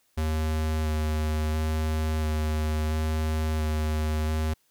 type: tone with vibrato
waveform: square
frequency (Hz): 77.78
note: D#2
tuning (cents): 0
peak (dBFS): -25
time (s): 0.17-4.54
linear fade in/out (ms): 10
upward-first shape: square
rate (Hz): 0.73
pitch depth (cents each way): 11
effects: white hiss -68 dBFS RMS until 4.7 s